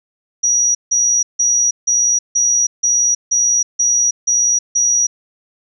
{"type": "tone bursts", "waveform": "sine", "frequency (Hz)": 5790, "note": "F#8", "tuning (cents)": -38, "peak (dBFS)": -11, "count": 10, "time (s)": [0.43, 5.07], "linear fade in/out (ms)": 10, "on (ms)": 320, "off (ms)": 160, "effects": []}